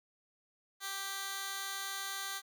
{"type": "tone with high-pass filter", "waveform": "15% pulse", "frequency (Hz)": 392, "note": "G4", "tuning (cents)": 0, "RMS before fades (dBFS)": -40, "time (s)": [0.8, 2.42], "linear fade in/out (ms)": 50, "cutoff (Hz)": 1800, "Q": 0.61, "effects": []}